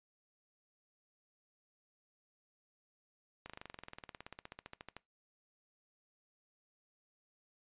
slowing click train, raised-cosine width 0.3 ms, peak -30 dBFS, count 28, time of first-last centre 3.46-4.966 s, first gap 37 ms, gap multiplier 1.03, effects noise-tail reverb RT60 0.2 s tail -21 dB re dry + resampled to 8000 Hz

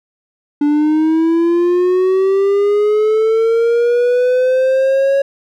triangle linear sweep, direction up, 290 to 554.4 Hz, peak -8 dBFS, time 0.61-5.22 s, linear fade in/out 5 ms, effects none

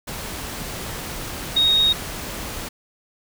sine tone in noise, 3749 Hz, A#7, 9 cents sharp, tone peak -14 dBFS, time 1.56-1.93 s, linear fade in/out 10 ms, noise pink, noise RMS -31 dBFS, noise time 0.07-2.69 s, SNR +14 dB, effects none

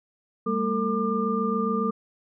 sine tone cluster, 199.3 / 226.5 / 450.9 / 1197 Hz, G3 / A#3 / A4 / D6, +29 / -50 / +42 / +33 cents, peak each -28 dBFS, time 0.46-1.91 s, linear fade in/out 10 ms, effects none

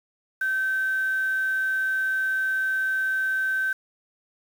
sine tone with quantisation, 1544 Hz, G6, 27 cents flat, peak -22 dBFS, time 0.41-3.73 s, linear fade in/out 5 ms, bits 7, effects none

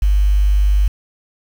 sine tone with quantisation, 50 Hz, G1, 35 cents sharp, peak -10 dBFS, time 0.02-0.88 s, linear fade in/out 5 ms, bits 6, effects none

